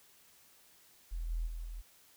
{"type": "tone with level steps", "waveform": "sine", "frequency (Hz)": 41.19, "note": "E1", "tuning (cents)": -1, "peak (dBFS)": [-35, -32, -38, -40], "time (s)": [1.11, 1.82], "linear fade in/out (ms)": 20, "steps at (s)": [1.29, 1.46, 1.64], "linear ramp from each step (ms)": 20, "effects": ["white hiss -63 dBFS RMS until 2.16 s"]}